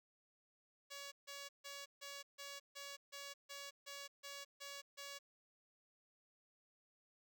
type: tone bursts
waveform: 5% pulse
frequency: 563 Hz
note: C#5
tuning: 27 cents sharp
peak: -37 dBFS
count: 12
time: 0.9-5.19 s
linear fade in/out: 20 ms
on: 220 ms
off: 150 ms
effects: none